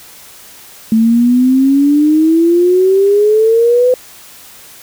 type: exponential sweep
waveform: sine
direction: up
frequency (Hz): 220 to 508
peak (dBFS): -6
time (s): 0.92-3.94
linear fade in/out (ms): 2
effects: white hiss -37 dBFS RMS until 4.82 s